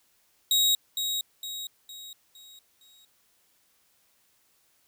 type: tone with echo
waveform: sawtooth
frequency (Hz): 3800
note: A#7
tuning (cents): +33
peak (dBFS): -17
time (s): 0.51-0.75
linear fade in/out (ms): 2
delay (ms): 460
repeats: 5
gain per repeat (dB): -7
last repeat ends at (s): 3.05
effects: white hiss -67 dBFS RMS until 4.87 s